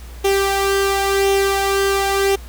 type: tone with flanger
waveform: sawtooth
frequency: 393.1 Hz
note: G4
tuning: 5 cents sharp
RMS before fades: -17 dBFS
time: 0.24-2.36 s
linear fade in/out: 10 ms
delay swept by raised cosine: 0.32 to 1.92 ms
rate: 0.94 Hz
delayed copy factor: +0.5
effects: added 60 Hz sine -32 dBFS peak until 2.48 s + pink hiss -43 dBFS RMS until 2.48 s